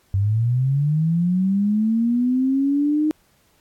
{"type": "linear sweep", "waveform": "sine", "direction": "up", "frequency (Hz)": [94.9, 310], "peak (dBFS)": -16, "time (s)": [0.14, 3.11], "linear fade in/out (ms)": 0, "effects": ["pink hiss -60 dBFS RMS until 3.6 s", "AAC 64 kbps"]}